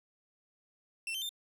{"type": "tone with pitch steps", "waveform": "40% pulse", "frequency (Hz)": [2690, 3108, 3591], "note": ["E7", "G7", "A7"], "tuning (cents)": [34, -16, 35], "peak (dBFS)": -34, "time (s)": [1.07, 1.292], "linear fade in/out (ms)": 2, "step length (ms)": 74, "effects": []}